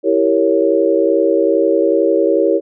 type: chord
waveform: sine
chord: E diminished seventh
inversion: none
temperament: equal with one note detuned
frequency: 329.6 / 392 / 462.9 / 554.4 Hz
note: E4 / G4 / Bb4 / Db5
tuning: 0 / 0 / -12 / 0 cents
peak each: -16 dBFS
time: 0.03-2.61 s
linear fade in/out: 50 ms
effects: none